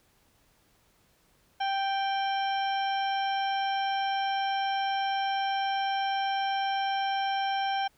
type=harmonic tone with a mistuned harmonic; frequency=784 Hz; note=G5; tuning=in tune; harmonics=1 / 2 / 3 / 4 / 5 / 7; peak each=-27 / -36 / -41 / -37 / -51 / -45 dBFS; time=1.6-7.88 s; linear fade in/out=10 ms; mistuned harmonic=5; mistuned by=+42 cents; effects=pink hiss -66 dBFS RMS until 7.97 s

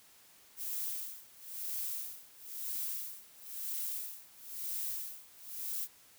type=noise with tremolo; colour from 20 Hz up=violet; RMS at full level=-37 dBFS; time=0.56-5.88 s; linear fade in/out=50 ms; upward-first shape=sine; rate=1 Hz; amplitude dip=95%; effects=white hiss -61 dBFS RMS until 6.18 s

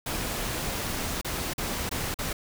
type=noise with dropouts; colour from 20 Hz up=pink; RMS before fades=-31 dBFS; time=0.06-2.33 s; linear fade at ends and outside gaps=5 ms; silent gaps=1.214-1.246 / 1.536-1.58 / 1.893-1.912 / 2.143-2.188 s; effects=none

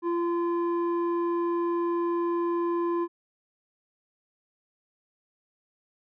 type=tone with low-pass filter; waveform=square; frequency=343.1 Hz; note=F4; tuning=31 cents flat; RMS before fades=-27 dBFS; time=0.02-3.08 s; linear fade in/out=50 ms; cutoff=880 Hz; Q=2.2; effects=none

